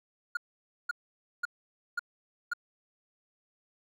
triangle tone bursts, 1424 Hz, F6, 33 cents sharp, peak -26 dBFS, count 5, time 0.35-2.535 s, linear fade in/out 5 ms, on 21 ms, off 520 ms, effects none

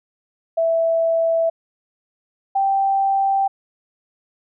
sine tone pair in turn, 659.3 / 782.6 Hz, E5 / G5, 0 / -3 cents, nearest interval minor third, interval 297 cents, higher second, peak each -15 dBFS, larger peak neither, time 0.57-1.5 / 2.55-3.48 s, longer neither, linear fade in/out 10 ms, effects none

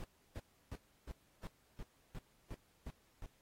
brown noise bursts, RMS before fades -45 dBFS, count 10, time 0-3.26 s, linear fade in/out 0 ms, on 38 ms, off 320 ms, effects pink hiss -73 dBFS RMS until 3.41 s + AAC 48 kbps

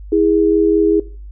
sine tone pair together, 326.5 / 411.4 Hz, E4 / G#4, -17 / -16 cents, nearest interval major third, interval 401 cents, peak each -13 dBFS, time 0.12-1 s, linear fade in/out 5 ms, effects noise-tail reverb RT60 0.4 s tail -19 dB re dry + added 50 Hz sine -30 dBFS peak until 1.31 s

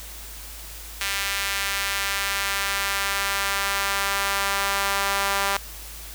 sawtooth tone with high-pass filter sweep, 197.9 Hz, G3, 17 cents sharp, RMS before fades -25 dBFS, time 1.01-5.57 s, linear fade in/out 2 ms, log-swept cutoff 2000 to 970 Hz, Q 1.1, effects added 53 Hz sine -40 dBFS peak until 6.14 s + white hiss -40 dBFS RMS until 6.14 s

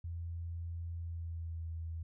sine tone with pitch glide, 84.5 to 82.09 Hz, E2 to E2, +43 to -7 cents, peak -38 dBFS, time 0.04-2.03 s, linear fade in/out 5 ms, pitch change -50 cents, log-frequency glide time 0.96-1.67 s, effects none

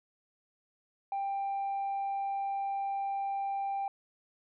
sine tone, 790 Hz, G5, 13 cents sharp, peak -29 dBFS, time 1.12-3.88 s, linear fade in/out 2 ms, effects tanh soft clip ceiling -29 dBFS

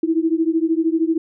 sine beating tone pair, 320 / 333 Hz, D#4 / E4, +49 / +18 cents, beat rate 13 Hz, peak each -18 / -19 dBFS, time 0.03-1.18 s, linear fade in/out 5 ms, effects none

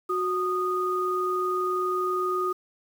sine tone pair together, 367.1 / 1234.8 Hz, F#4 / D#6, -14 / -14 cents, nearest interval octave + major sixth, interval 2100 cents, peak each -27 / -26 dBFS, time 0.09-2.53 s, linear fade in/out 10 ms, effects 8-bit

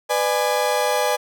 35% pulse chord, G# diminished, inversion first, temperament just, 498.4 / 598 / 830.6 Hz, B4 / D5 / G#5, +16 / +31 / 0 cents, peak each -21 dBFS, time 0.09-1.17 s, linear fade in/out 20 ms, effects none

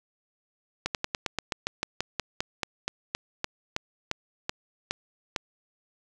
slowing click train, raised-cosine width 0.2 ms, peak -10 dBFS, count 21, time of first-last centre 0.86-5.362 s, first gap 88 ms, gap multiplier 1.09, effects none

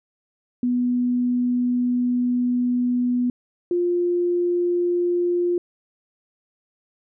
sine tone pair in turn, 246.2 / 351.2 Hz, B3 / F4, -5 / +10 cents, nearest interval tritone, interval 615 cents, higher second, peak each -18 dBFS, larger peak neither, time 0.63-3.3 / 3.71-5.58 s, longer first, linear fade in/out 2 ms, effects none

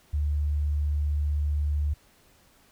sine tone, 73.7 Hz, D2, 7 cents sharp, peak -23 dBFS, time 0.13-1.94 s, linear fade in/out 10 ms, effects pink hiss -60 dBFS RMS until 2.71 s

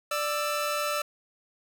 sawtooth tone pair together, 590.7 / 1326 Hz, D5 / E6, +10 / +10 cents, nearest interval octave + major second, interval 1400 cents, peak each -26 / -26 dBFS, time 0.11-1.02 s, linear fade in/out 5 ms, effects none

